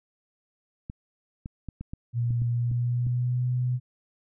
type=clicks; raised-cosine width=5 ms; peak=-23 dBFS; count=9; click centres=0.899 / 1.459 / 1.687 / 1.81 / 1.935 / 2.307 / 2.419 / 2.714 / 3.067 s
type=tone with pitch glide; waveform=sine; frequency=119 to 124.84 Hz; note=A#2 to B2; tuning=+36 to +19 cents; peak=-23 dBFS; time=2.13-3.8 s; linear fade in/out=50 ms; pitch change=+83 cents; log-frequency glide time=2.48-3.46 s
effects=none